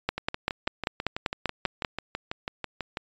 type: two click trains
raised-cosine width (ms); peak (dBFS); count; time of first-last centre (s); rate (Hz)
0.3; -15 / -9; 18 / 10; 0.18-2.971 / 0.09-1.848; 6.09 / 5.12
effects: resampled to 16000 Hz